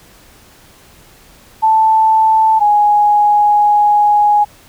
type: tone pair in turn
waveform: sine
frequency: 880 / 831.5 Hz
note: A5 / G#5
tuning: 0 / +2 cents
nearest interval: minor second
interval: 98 cents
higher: first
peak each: -7 dBFS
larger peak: neither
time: 1.62-2.6 / 2.6-4.45 s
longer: second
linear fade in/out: 20 ms
effects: pink hiss -44 dBFS RMS until 4.68 s